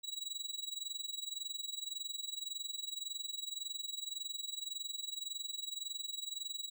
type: tone with amplitude modulation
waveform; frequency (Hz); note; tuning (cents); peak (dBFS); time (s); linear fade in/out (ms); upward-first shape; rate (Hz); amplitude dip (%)
30% pulse; 3896; B7; -24; -34; 0.03-6.7; 20; sine; 21.8; 85
effects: none